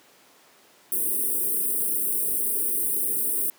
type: band-stop noise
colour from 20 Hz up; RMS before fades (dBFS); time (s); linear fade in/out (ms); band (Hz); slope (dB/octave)
white; -25; 0.92-3.5; 0; 470 to 8600; 96
effects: pink hiss -55 dBFS RMS until 3.58 s + high-pass 300 Hz 12 dB/octave